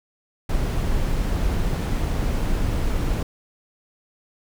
brown noise, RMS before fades -22 dBFS, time 0.49-3.23 s, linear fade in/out 5 ms, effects none

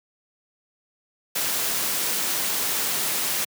white noise, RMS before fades -25 dBFS, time 1.35-3.45 s, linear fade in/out 10 ms, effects high-pass 150 Hz 12 dB/octave

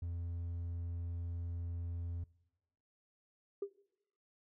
triangle tone, 85.8 Hz, F2, 30 cents flat, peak -35 dBFS, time 0.02-2.24 s, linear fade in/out 5 ms
sine tone with exponential decay, 400 Hz, G4, 35 cents sharp, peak -31 dBFS, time 3.62-3.72 s, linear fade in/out 5 ms, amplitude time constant 21 ms
effects noise-tail reverb RT60 0.9 s tail -23 dB re dry + tanh soft clip ceiling -30 dBFS

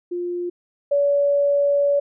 sine tone pair in turn, 352 / 569.6 Hz, F4 / C#5, +14 / +47 cents, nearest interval minor sixth, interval 833 cents, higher second, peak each -23 / -15 dBFS, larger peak second, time 0.11-0.5 / 0.91-2 s, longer second, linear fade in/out 10 ms, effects none

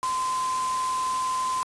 sine tone in noise, 1031 Hz, C6, 26 cents flat, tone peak -24 dBFS, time 0.03-1.63 s, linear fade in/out 0 ms, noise white, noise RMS -35 dBFS, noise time 0.03-1.63 s, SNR +8 dB, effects resampled to 22050 Hz

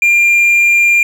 triangle tone, 2394 Hz, D7, 33 cents sharp, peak -5 dBFS, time 0.02-1.03 s, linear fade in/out 2 ms, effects none

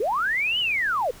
sine linear two-way sweep, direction up then down, 370.4 to 3058 to 445.2 Hz, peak -21 dBFS, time 0-1.11 s, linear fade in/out 5 ms, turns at 0.59 s, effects pink hiss -47 dBFS RMS until 1.2 s

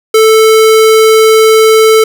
square tone, 440 Hz, A4, in tune, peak -3 dBFS, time 0.14-2.04 s, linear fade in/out 5 ms, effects none

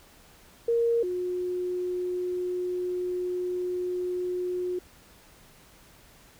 sine tone pair in turn, 466.2 / 360.6 Hz, A#4 / F#4, 0 / -45 cents, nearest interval major third, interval 445 cents, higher first, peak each -21 / -27 dBFS, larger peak first, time 0.68-1.03 / 1.03-4.79 s, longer second, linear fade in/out 5 ms, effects pink hiss -55 dBFS RMS until 6.39 s

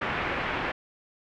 white low-pass noise, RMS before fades -30 dBFS, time 0.01-0.72 s, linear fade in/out 10 ms, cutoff 2300 Hz, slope 24 dB/octave, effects none

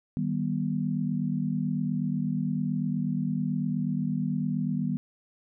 sine chord, Eb augmented, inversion none, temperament just, 155.56 / 194.45 / 243.1 Hz, Eb3 / G3 / B3, 0 / -14 / -27 cents, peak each -30 dBFS, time 0.17-4.97 s, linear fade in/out 0 ms, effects none

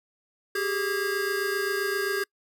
square tone cluster, 389.5 / 417.1 / 1624 Hz, G4 / G#4 / G#6, -11 / +7 / -39 cents, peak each -30 / -33 / -30 dBFS, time 0.55-2.24 s, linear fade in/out 5 ms, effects noise-tail reverb RT60 0.1 s tail -26 dB re dry

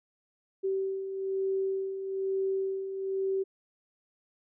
sine beating tone pair, 384.6 / 385.7 Hz, G4 / G4, -33 / -28 cents, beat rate 1.1 Hz, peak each -37 / -29 dBFS, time 0.63-3.44 s, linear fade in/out 20 ms, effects none

